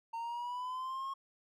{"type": "linear sweep", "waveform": "triangle", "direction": "up", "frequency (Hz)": [912, 1090], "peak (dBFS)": -35, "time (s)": [0.13, 1.14], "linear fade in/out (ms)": 10, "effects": []}